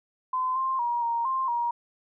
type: tone with pitch steps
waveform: sine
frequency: 1025 / 1053 / 952 / 934 / 1053 / 948 Hz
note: C6 / C6 / A#5 / A#5 / C6 / A#5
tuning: -36 / +11 / +36 / +3 / +11 / +29 cents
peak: -24 dBFS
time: 0.33-1.71 s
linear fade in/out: 5 ms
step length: 230 ms
effects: none